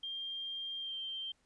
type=tone with pitch glide; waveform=sine; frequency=3194 to 3146 Hz; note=G7 to G7; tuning=+32 to +6 cents; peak=-38 dBFS; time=0.03-1.32 s; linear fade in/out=5 ms; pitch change=-26 cents; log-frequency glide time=0.79-0.97 s; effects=pink hiss -74 dBFS RMS until 1.45 s + resampled to 22050 Hz